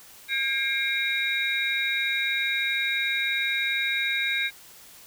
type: tone cluster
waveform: sine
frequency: 1614 / 2143 / 2366 / 3799 Hz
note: G#6 / C7 / D7 / A#7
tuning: -50 / +41 / +12 / +32 cents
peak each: -29 dBFS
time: 0.28-4.51 s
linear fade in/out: 50 ms
effects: white hiss -49 dBFS RMS until 5.06 s